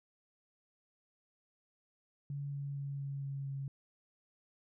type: tone with pitch steps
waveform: sine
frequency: 141.8 / 140.9 / 140.01 / 139.12 / 138.24 / 137.37 Hz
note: C#3 / C#3 / C#3 / C#3 / C#3 / C#3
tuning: +40 / +29 / +18 / +7 / -4 / -15 cents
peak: -37 dBFS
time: 2.3-3.68 s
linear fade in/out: 2 ms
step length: 230 ms
effects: none